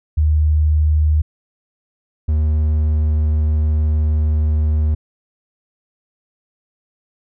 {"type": "tone pair in turn", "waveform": ["sine", "triangle"], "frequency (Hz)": [76.6, 76.6], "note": ["D#2", "D#2"], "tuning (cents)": [-27, -27], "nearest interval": "unison", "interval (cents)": 0, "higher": "neither", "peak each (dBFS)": -11, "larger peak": "neither", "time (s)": [[0.17, 1.22], [2.28, 4.95]], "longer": "second", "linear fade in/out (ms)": 10, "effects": []}